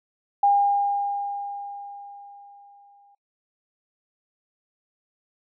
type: tone with exponential decay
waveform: sine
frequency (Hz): 807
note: G#5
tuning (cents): -50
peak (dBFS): -14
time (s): 0.43-3.15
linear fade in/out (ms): 5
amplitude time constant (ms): 590
effects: noise-tail reverb RT60 0.1 s tail -24 dB re dry